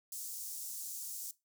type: high-pass noise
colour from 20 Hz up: pink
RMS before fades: -43 dBFS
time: 0.12-1.31 s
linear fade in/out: 2 ms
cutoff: 6400 Hz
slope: 24 dB/octave
effects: noise-tail reverb RT60 0.2 s tail -18 dB re dry